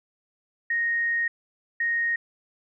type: tone bursts at uneven times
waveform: sine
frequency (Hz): 1864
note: A#6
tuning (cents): -1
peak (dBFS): -22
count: 2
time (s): 0.7-1.28 / 1.8-2.16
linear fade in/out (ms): 5
effects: none